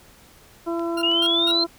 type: harmonic tone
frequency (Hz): 336.9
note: E4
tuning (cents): +38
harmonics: 1 / 2 / 3 / 4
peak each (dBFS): -24 / -30 / -34 / -36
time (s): 0.66-1.67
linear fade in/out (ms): 20
type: clicks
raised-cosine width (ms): 0.2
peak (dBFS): -25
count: 2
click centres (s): 0.795 / 1.115
type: tone bursts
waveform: 20% pulse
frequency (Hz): 1396.9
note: F6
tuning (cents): 0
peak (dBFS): -23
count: 3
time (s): 0.97-1.517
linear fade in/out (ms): 5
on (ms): 49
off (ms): 200
type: exponential sweep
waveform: sine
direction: up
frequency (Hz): 2794 to 4186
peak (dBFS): -18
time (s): 1.03-1.64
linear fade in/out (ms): 5
effects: pink hiss -51 dBFS RMS until 1.78 s